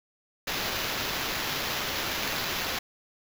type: noise with sample-and-hold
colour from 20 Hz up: blue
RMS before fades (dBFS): -31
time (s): 0.47-2.79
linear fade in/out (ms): 5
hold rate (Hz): 8820
effects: none